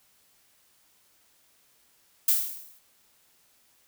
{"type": "noise with exponential decay", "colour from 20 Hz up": "violet", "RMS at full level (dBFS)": -19, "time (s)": [2.28, 2.79], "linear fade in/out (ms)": 5, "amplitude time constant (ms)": 110, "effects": ["white hiss -64 dBFS RMS until 3.87 s"]}